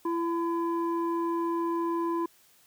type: tone with low-pass filter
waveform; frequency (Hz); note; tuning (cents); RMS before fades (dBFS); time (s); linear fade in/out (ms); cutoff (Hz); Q
square; 336.9; E4; +38; -29; 0.05-2.26; 5; 860; 5.1
effects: white hiss -61 dBFS RMS until 2.66 s + high-pass 60 Hz 12 dB/octave